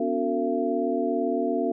sine tone cluster, 248.3 / 286.1 / 364.4 / 452 / 677 Hz, B3 / D4 / F#4 / A4 / E5, +9 / -45 / -26 / +47 / +46 cents, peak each -29 dBFS, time 0-1.72 s, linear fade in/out 5 ms, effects none

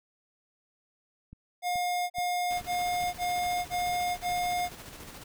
click train, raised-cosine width 5 ms, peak -34 dBFS, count 8, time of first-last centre 1.33-4.321 s, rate 2.34 Hz
square tone bursts, 713 Hz, F5, 36 cents sharp, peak -28 dBFS, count 6, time 1.62-4.695 s, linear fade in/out 50 ms, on 480 ms, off 39 ms
pink noise with tremolo, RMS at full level -44 dBFS, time 2.5-5.24 s, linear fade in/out 10 ms, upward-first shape square, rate 14 Hz, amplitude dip 35%
effects none

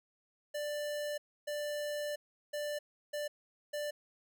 square tone bursts at uneven times, 590 Hz, D5, 8 cents sharp, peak -36 dBFS, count 5, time 0.54-1.18 / 1.47-2.16 / 2.53-2.79 / 3.13-3.28 / 3.73-3.91 s, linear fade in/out 10 ms, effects none

